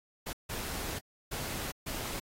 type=noise bursts at uneven times; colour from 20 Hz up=pink; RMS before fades=-38 dBFS; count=4; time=0.26-0.33 / 0.49-0.99 / 1.31-1.72 / 1.86-2.2 s; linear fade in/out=10 ms; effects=AAC 48 kbps